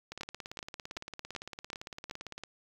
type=two click trains; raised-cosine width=0.2 ms; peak=-21 / -24 dBFS; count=6 / 42; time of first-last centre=0.21-2.111 / 0.12-2.436 s; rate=2.63 / 17.7 Hz; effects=8-bit